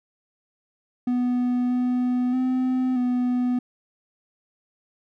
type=tone with pitch steps; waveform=triangle; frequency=247 / 248.8 / 256.1 / 247.9 Hz; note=B3 / B3 / C4 / B3; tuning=0 / +13 / -37 / +7 cents; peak=-18 dBFS; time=1.07-3.59 s; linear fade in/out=5 ms; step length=630 ms; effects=none